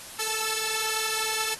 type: tone cluster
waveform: 5% pulse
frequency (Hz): 439.5 / 870 / 1330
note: A4 / A5 / E6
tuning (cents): -2 / -20 / +15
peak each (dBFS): -20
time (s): 0.19-1.55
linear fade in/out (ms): 10
effects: white hiss -42 dBFS RMS until 1.59 s + AAC 32 kbps